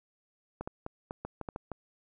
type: clicks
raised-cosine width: 1 ms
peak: -23 dBFS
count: 9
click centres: 0.61 / 0.675 / 0.864 / 1.109 / 1.25 / 1.413 / 1.488 / 1.561 / 1.717 s
effects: none